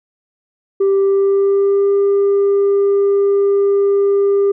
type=tone with pitch glide; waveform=sine; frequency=392 to 399.3 Hz; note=G4 to G4; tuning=0 to +32 cents; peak=-8 dBFS; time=0.8-4.52 s; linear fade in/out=10 ms; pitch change=+32 cents; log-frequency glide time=1-1.92 s; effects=tanh soft clip ceiling -9 dBFS